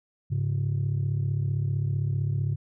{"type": "tone pair together", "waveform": "sine", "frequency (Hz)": [103.1, 138.59], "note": ["G#2", "C#3"], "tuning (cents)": [-12, 0], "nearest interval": "perfect fourth", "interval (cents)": 512, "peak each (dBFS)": -25, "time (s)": [0.3, 2.56], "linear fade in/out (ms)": 20, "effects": ["tanh soft clip ceiling -20 dBFS"]}